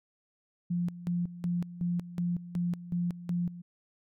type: tone with tremolo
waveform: sine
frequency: 174.61 Hz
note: F3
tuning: in tune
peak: -27 dBFS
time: 0.7-3.62 s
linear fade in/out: 10 ms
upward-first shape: square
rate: 2.7 Hz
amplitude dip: 80%
effects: none